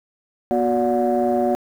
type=tone cluster; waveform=sine; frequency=242.6 / 366.3 / 579 / 726 Hz; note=B3 / F#4 / D5 / F#5; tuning=-31 / -17 / -25 / -33 cents; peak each=-21 dBFS; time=0.51-1.55 s; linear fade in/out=0 ms; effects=tanh soft clip ceiling -10 dBFS + 8-bit